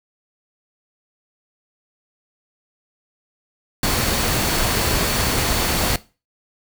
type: tone in noise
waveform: sine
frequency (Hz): 4435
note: C#8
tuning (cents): 0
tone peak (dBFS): -30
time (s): 3.83-5.96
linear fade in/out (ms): 2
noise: pink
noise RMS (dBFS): -20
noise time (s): 3.83-5.96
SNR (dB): -13
effects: noise-tail reverb RT60 0.3 s tail -18 dB re dry